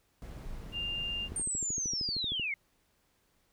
brown noise, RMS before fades -43 dBFS, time 0.22-1.42 s, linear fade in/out 0 ms
sine tone, 2800 Hz, F7, 4 cents sharp, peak -33 dBFS, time 0.72-1.29 s, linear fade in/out 50 ms
click train, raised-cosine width 3 ms, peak -29 dBFS, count 15, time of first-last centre 1.32-2.397 s, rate 13 Hz
sine linear sweep, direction down, 8870 to 2093 Hz, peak -31 dBFS, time 1.36-2.54 s, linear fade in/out 2 ms
effects pink hiss -72 dBFS RMS until 3.52 s

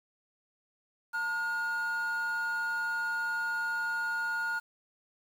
triangle tone pair together, 902 / 1431.8 Hz, A5 / F6, +43 / +43 cents, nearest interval minor sixth, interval 800 cents, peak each -36 / -28 dBFS, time 1.13-4.6 s, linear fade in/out 20 ms, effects tanh soft clip ceiling -21 dBFS + 9-bit

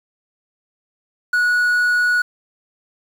triangle tone with quantisation, 1463 Hz, F#6, 20 cents flat, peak -12 dBFS, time 1.33-2.22 s, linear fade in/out 5 ms, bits 7, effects none

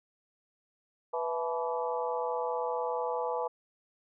harmonic tone with a mistuned harmonic, 164.81 Hz, E3, in tune, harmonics 3 / 4 / 5 / 6 / 7, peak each -33 / -38 / -35 / -38 / -41 dBFS, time 1.13-3.48 s, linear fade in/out 10 ms, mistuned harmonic 5, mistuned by +71 cents, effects none

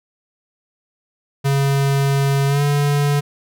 square tone with pitch glide, 138.59 to 144.23 Hz, C#3 to D3, 0 to -31 cents, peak -15 dBFS, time 1.44-3.21 s, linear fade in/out 20 ms, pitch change +69 cents, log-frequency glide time 2.47-2.62 s, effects none

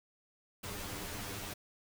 pink noise with comb filter, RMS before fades -42 dBFS, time 0.63-1.54 s, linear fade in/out 10 ms, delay 10 ms, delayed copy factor +0.9, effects none

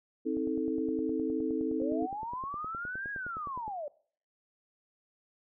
sine chord, A diminished, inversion first, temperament just, 264 / 316.8 / 440 Hz, C4 / Eb4 / A4, +16 / +31 / 0 cents, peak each -33 / -32 / -34 dBFS, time 0.25-2.07 s, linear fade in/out 20 ms
click train, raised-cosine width 2 ms, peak -32 dBFS, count 33, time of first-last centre 0.37-3.679 s, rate 9.67 Hz
sine linear two-way sweep, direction up then down, 508 to 1667 to 559 Hz, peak -35 dBFS, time 1.8-3.88 s, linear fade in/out 2 ms, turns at 3.11 s
effects noise-tail reverb RT60 0.5 s tail -21 dB re dry

